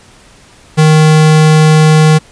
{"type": "tone", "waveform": "square", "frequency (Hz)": 155.56, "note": "D#3", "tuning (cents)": 0, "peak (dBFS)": -4, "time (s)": [0.77, 2.19], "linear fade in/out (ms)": 20, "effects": ["pink hiss -41 dBFS RMS until 2.31 s", "resampled to 22050 Hz"]}